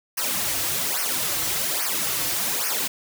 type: noise with flanger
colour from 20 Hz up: white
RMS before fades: -25 dBFS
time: 0.17-2.88 s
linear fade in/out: 10 ms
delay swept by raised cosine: 0.26 to 4.96 ms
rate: 1.2 Hz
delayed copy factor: -1
effects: none